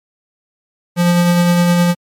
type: tone with tremolo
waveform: square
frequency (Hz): 174.61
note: F3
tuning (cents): 0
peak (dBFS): -9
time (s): 0.96-1.95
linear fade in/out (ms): 50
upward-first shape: sine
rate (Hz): 9.7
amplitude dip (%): 25
effects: MP3 64 kbps